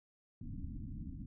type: low-pass noise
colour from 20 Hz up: pink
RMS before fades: -44 dBFS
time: 0.41-1.26 s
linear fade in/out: 5 ms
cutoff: 300 Hz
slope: 96 dB/octave
effects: none